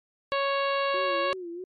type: harmonic tone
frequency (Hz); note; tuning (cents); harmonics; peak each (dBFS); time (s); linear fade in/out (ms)
554.4; C#5; 0; 1 / 2 / 3 / 4 / 5 / 6 / 7 / 8; -27 / -28 / -35 / -38 / -35 / -42 / -40 / -42; 0.32-1.33; 0
type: tone with vibrato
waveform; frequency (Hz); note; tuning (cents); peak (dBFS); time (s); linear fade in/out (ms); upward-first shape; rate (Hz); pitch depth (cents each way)
sine; 357.4; F4; +40; -34; 0.94-1.64; 2; sine; 3.1; 96
effects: MP3 48 kbps